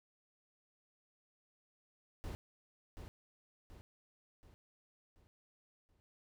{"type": "noise with echo", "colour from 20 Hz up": "brown", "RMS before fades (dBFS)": -43, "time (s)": [2.24, 2.35], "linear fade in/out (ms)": 0, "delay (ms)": 730, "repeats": 5, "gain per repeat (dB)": -6, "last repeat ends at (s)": 6, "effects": []}